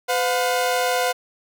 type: tone pair together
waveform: sawtooth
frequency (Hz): 505.8 / 716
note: B4 / F5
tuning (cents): +41 / +43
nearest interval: tritone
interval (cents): 602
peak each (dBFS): -18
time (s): 0.08-1.13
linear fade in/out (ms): 20
effects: none